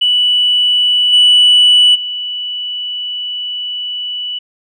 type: tone with level steps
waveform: sine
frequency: 2960 Hz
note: F#7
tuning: in tune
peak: -8 / -3 / -18 dBFS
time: 0.01-4.39 s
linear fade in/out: 10 ms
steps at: 1.12 / 1.94 s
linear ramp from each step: 20 ms
effects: tanh soft clip ceiling -2 dBFS